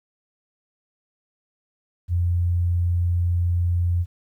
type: tone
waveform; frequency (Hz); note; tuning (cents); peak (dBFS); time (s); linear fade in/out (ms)
sine; 87.31; F2; 0; -18; 2.08-4.06; 50
effects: 10-bit